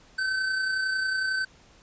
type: tone with amplitude modulation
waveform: square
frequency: 1534 Hz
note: G6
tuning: 38 cents flat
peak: -24 dBFS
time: 0.18-1.45 s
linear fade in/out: 10 ms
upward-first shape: sine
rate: 31 Hz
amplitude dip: 35%
effects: pink hiss -56 dBFS RMS until 1.82 s + resampled to 16000 Hz